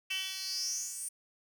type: tone with high-pass filter sweep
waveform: 10% pulse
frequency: 380 Hz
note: F#4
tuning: 46 cents sharp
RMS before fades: -37 dBFS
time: 0.1-1.09 s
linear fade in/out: 10 ms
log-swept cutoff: 2800 to 9100 Hz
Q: 8.1
effects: none